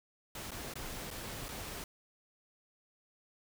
pink noise with dropouts, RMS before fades -43 dBFS, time 0.35-1.84 s, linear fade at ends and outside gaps 2 ms, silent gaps 0.508-0.516 / 0.738-0.755 / 1.105-1.111 / 1.484-1.488 s, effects none

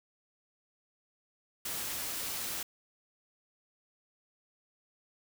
white noise, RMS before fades -37 dBFS, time 1.65-2.63 s, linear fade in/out 5 ms, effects none

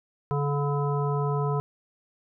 harmonic tone, 143.4 Hz, D3, 41 cents flat, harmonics 1 / 3 / 5 / 7 / 9, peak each -25 / -30 / -36 / -33 / -37 dBFS, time 0.31-1.6 s, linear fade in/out 0 ms, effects none

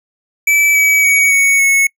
square tone with pitch steps, 2308 / 2280 / 2253 / 2226 / 2199 Hz, D7 / C#7 / C#7 / C#7 / C#7, -31 / +48 / +28 / +7 / -14 cents, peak -9 dBFS, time 0.47-1.87 s, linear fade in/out 5 ms, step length 280 ms, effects noise-tail reverb RT60 0.1 s tail -26 dB re dry

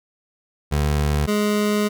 25% pulse tone pair in turn, 73.8 / 208.7 Hz, D2 / G#3, +9 / +9 cents, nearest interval octave + tritone, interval 1800 cents, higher second, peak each -14 dBFS, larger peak neither, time 0.71-1.27 / 1.27-1.89 s, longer second, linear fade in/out 20 ms, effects none

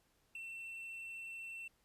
triangle tone with ADSR envelope, 2694 Hz, E7, 37 cents sharp, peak -39 dBFS, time 0.35-1.68 s, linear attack 4 ms, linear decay 5 ms, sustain -4 dB, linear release 5 ms, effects pink hiss -75 dBFS RMS until 1.84 s + resampled to 32000 Hz

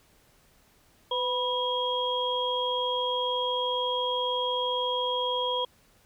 sine tone cluster, 503 / 981 / 3267 Hz, B4 / B5 / G#7, +32 / -12 / -29 cents, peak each -30 dBFS, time 1.11-5.65 s, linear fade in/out 5 ms, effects pink hiss -62 dBFS RMS until 6.05 s

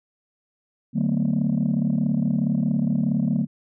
sine chord, B minor seventh, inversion first, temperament just, 148.16 / 185.21 / 222.2 / 246.9 Hz, D3 / F#3 / A3 / B3, +16 / +2 / +17 / 0 cents, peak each -24 / -23 / -22 / -25 dBFS, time 0.93-3.47 s, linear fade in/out 50 ms, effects tanh soft clip ceiling -14 dBFS

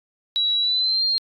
sine tone with pitch glide, 3898 to 4202 Hz, B7 to C8, -23 to +7 cents, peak -18 dBFS, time 0.36-1.18 s, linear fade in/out 0 ms, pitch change +130 cents, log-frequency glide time 0.6-1.04 s, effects AAC 64 kbps

